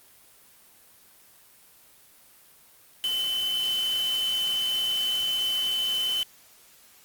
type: tone in noise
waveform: sine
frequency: 3041 Hz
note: F#7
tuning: 47 cents sharp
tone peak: -24 dBFS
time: 3.04-6.23 s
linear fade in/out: 0 ms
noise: white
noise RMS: -38 dBFS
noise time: 3.04-6.23 s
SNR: +11 dB
effects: white hiss -55 dBFS RMS until 7.04 s + Opus 24 kbps